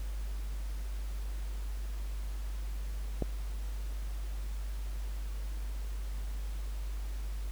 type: click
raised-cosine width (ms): 2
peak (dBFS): -18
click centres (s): 3.223
effects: added 50 Hz sine -34 dBFS peak until 7.51 s + pink hiss -53 dBFS RMS until 7.51 s